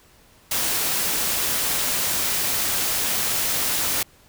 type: noise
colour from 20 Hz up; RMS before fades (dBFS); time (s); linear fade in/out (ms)
white; -23; 0.51-4.03; 5
effects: pink hiss -54 dBFS RMS until 4.28 s